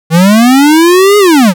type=linear two-way sweep; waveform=square; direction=up then down; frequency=156.5 to 419.8 to 164.2 Hz; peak=-3 dBFS; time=0.1-1.54 s; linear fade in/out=50 ms; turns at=1.18 s; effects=none